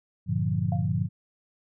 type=chord; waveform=sine; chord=G minor seventh; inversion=none; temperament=equal; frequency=98 / 116.54 / 146.83 / 174.61 Hz; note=G2 / Bb2 / D3 / F3; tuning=0 / 0 / 0 / 0 cents; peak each=-29 dBFS; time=0.26-1.09 s; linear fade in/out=50 ms
type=tone with exponential decay; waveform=sine; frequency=698.5 Hz; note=F5; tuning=in tune; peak=-30 dBFS; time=0.72-0.91 s; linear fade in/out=2 ms; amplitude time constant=40 ms
effects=none